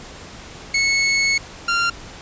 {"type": "tone pair in turn", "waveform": "sawtooth", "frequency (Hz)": [2200, 1385.9], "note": ["C#7", "F6"], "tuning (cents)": [-14, -14], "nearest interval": "minor sixth", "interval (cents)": 800, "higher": "first", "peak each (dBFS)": [-12, -13], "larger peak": "first", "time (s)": [[0.74, 1.38], [1.68, 1.9]], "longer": "first", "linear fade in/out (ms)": 5, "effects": ["pink hiss -38 dBFS RMS until 2.21 s", "resampled to 16000 Hz"]}